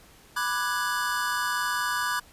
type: chord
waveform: square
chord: G# half-diminished seventh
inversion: first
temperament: equal with one note detuned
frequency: 987.8 / 1180.8 / 1480 / 1661.2 Hz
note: B5 / D6 / F#6 / G#6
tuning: 0 / +9 / 0 / 0 cents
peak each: -32 dBFS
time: 0.36-2.2 s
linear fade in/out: 10 ms
effects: pink hiss -54 dBFS RMS until 2.32 s + resampled to 32000 Hz